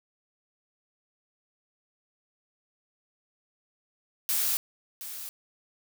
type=noise with echo; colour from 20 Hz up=blue; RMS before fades=-27 dBFS; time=4.29-4.57 s; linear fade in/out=0 ms; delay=720 ms; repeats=1; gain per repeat=-12 dB; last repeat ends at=5.29 s; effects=none